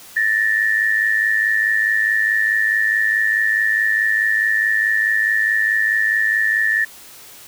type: tone pair together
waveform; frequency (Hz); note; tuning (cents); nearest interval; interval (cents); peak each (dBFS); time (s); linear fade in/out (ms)
sine; 1760 / 1864.7; A6 / A#6; 0 / 0; minor second; 100; -16 / -19; 0.16-6.85; 10
effects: white hiss -41 dBFS RMS until 7.47 s